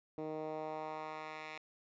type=tone with band-pass filter sweep; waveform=10% pulse; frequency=155.56 Hz; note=D#3; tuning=in tune; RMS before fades=-43 dBFS; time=0.18-1.58 s; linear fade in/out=2 ms; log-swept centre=380 to 2200 Hz; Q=1.3; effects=resampled to 16000 Hz